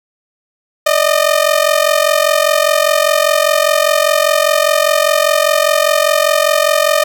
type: ring-modulated tone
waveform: sawtooth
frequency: 609 Hz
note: D#5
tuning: 37 cents flat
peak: -3 dBFS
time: 0.86-7.04 s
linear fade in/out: 5 ms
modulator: 22.5 Hz
effects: 7-bit